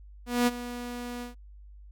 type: tone with ADSR envelope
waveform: sawtooth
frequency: 242.9 Hz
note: B3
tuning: 29 cents flat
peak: -16 dBFS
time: 0.26-1.35 s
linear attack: 210 ms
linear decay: 30 ms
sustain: -15 dB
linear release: 130 ms
effects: added 50 Hz sine -46 dBFS peak until 1.91 s